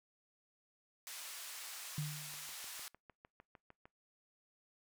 white band-pass noise, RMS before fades -48 dBFS, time 1.07-2.88 s, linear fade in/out 0 ms, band 920 to 12000 Hz, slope 12 dB/octave
sine tone with exponential decay, 150 Hz, D3, 37 cents sharp, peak -34 dBFS, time 1.98-2.54 s, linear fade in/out 2 ms, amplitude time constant 120 ms
click train, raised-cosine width 0.5 ms, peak -40 dBFS, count 11, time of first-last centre 2.34-3.855 s, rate 6.6 Hz
effects noise-tail reverb RT60 0.2 s tail -25 dB re dry

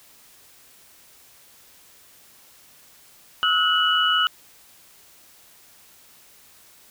sine tone cluster, 1291 / 1456 / 2948 Hz, E6 / F#6 / F#7, -37 / -28 / -7 cents, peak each -22 / -23 / -20 dBFS, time 3.43-4.27 s, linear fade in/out 0 ms, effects white hiss -52 dBFS RMS until 6.9 s

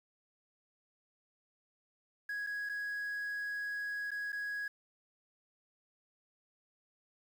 sine tone with dropouts, 1662 Hz, G#6, 1 cent sharp, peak -33 dBFS, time 2.29-4.68 s, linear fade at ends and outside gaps 5 ms, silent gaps 2.466-2.47 / 2.691-2.695 / 4.107-4.115 / 4.321-4.328 s, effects tanh soft clip ceiling -35 dBFS + 10-bit

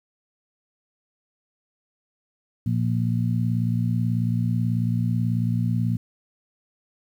harmonic tone, 58.3 Hz, A#1, 1 cent sharp, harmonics 2 / 3 / 4, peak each -22 / -26 / -28 dBFS, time 2.66-5.97 s, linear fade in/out 5 ms, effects 9-bit

